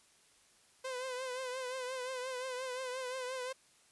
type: tone with vibrato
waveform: sawtooth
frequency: 511 Hz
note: C5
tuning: 41 cents flat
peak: -34 dBFS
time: 0.84-3.53 s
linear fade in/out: 10 ms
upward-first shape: triangle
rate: 5.7 Hz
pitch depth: 66 cents each way
effects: white hiss -66 dBFS RMS until 3.91 s + resampled to 24000 Hz